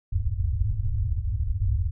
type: low-pass noise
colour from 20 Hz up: white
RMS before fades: -25 dBFS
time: 0.12-1.91 s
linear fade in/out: 10 ms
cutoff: 110 Hz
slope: 96 dB/octave
effects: none